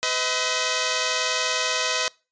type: tone pair together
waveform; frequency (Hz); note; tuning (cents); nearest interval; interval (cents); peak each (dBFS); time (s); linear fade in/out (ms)
5% pulse; 505 / 636.3; B4 / D#5; +39 / +39; major third; 400; -13; 0.03-2.08; 0
effects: noise-tail reverb RT60 0.3 s tail -24 dB re dry + resampled to 16000 Hz